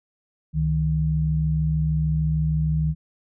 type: tone pair together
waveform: sine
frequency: 69.11 / 155.56 Hz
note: C#2 / D#3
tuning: -5 / 0 cents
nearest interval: octave + major second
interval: 1405 cents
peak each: -25 / -20 dBFS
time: 0.53-2.95 s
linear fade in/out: 50 ms
effects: none